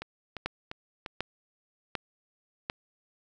two click trains, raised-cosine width 0.3 ms, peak -21 / -14 dBFS, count 4 / 4, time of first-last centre 0.02-1.062 / 0.46-2.699 s, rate 2.88 / 1.34 Hz, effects none

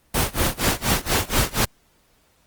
pink noise with tremolo, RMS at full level -18 dBFS, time 0.14-1.65 s, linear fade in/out 5 ms, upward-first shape sine, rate 4.2 Hz, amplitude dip 95%, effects pink hiss -61 dBFS RMS until 2.46 s + Opus 24 kbps

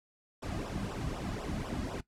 brown noise with flanger, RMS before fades -37 dBFS, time 0.42-2.01 s, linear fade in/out 10 ms, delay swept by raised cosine 0.45 to 2.25 ms, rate 4 Hz, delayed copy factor -0.8, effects noise-tail reverb RT60 0.1 s tail -17 dB re dry + low-pass 10000 Hz 12 dB/octave

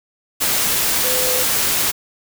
sine tone in noise, 507 Hz, B4, 45 cents sharp, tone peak -23 dBFS, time 1.03-1.44 s, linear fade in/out 20 ms, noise white, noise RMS -18 dBFS, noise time 0.4-1.92 s, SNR -8 dB, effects none

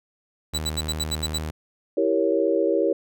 sawtooth tone with vibrato, 77.8 Hz, D#2, in tune, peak -24 dBFS, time 0.53-1.51 s, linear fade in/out 10 ms, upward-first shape sine, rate 15 Hz, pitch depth 9 cents each way
30% pulse tone bursts, 3952 Hz, B7, in tune, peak -21 dBFS, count 8, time 0.54-1.382 s, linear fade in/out 10 ms, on 44 ms, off 70 ms
sine chord, E diminished seventh, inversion none, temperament equal, 329.6 / 392 / 466.2 / 554.4 Hz, E4 / G4 / Bb4 / Db5, 0 / 0 / 0 / 0 cents, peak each -24 dBFS, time 1.97-2.93 s, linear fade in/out 5 ms
effects none

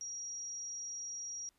sine tone, 5690 Hz, F8, 31 cents sharp, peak -40 dBFS, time 0.01-1.49 s, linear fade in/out 0 ms, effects pink hiss -75 dBFS RMS until 1.58 s + resampled to 32000 Hz

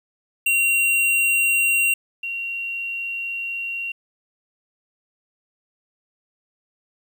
square / sine tone pair in turn, 2752 / 2752 Hz, F7 / F7, -26 / -26 cents, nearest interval unison, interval 0 cents, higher neither, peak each -17 / -25 dBFS, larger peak first, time 0.46-1.94 / 2.23-3.92 s, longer second, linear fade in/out 5 ms, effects 9-bit

